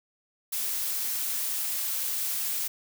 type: noise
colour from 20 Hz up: blue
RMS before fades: -30 dBFS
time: 0.52-2.68 s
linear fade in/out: 10 ms
effects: none